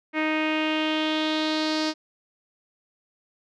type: tone with low-pass filter sweep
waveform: sawtooth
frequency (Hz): 311.1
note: D#4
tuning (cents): 0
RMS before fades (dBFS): -25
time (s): 0.13-1.94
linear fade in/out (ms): 50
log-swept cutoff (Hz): 2200 to 4900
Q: 3.8
effects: none